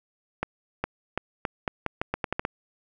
accelerating click train, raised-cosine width 0.5 ms, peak -11 dBFS, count 12, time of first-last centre 0.43-2.451 s, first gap 410 ms, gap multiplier 0.82, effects none

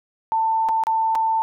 sine tone with dropouts, 892 Hz, A5, 23 cents sharp, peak -17 dBFS, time 0.32-1.42 s, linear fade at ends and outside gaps 0 ms, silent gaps 0.687-0.691 / 0.837-0.869 / 1.151-1.155 s, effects none

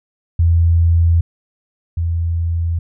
sine tone pair in turn, 84 / 84 Hz, E2 / E2, +33 / +33 cents, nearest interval unison, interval 0 cents, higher neither, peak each -9 / -15 dBFS, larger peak first, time 0.39-1.21 / 1.97-2.79 s, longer neither, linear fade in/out 5 ms, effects none

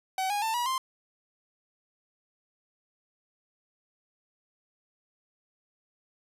45% pulse tone with pitch steps, 758 / 821.8 / 891.1 / 966.1 / 1047.5 Hz, F#5 / G#5 / A5 / B5 / C6, +42 / -18 / +22 / -38 / +2 cents, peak -27 dBFS, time 0.18-0.78 s, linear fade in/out 2 ms, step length 120 ms, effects resampled to 32000 Hz + 11-bit

